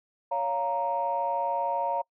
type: chord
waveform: sine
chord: Bb minor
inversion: first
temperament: just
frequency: 559.4 / 699.2 / 932.3 Hz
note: Db5 / F5 / Bb5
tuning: +16 / +2 / 0 cents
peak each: -31 / -31 / -27 dBFS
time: 0.31-2.02 s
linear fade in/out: 10 ms
effects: noise-tail reverb RT60 0.1 s tail -26 dB re dry + tanh soft clip ceiling -17 dBFS